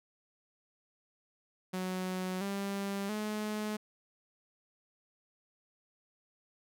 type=tone with pitch steps; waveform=sawtooth; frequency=185 / 198.28 / 212.5 Hz; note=F#3 / G3 / G#3; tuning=0 / +20 / +40 cents; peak=-30 dBFS; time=1.73-3.77 s; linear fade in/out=10 ms; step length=680 ms; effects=none